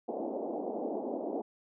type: band-pass noise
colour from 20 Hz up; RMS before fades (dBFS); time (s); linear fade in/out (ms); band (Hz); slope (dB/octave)
pink; -36; 0.08-1.42; 10; 240 to 780; 48
effects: none